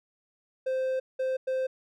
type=tone bursts at uneven times; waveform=triangle; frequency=521 Hz; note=C5; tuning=7 cents flat; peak=-24 dBFS; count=3; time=0.66-1 / 1.19-1.37 / 1.47-1.67 s; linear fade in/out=10 ms; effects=none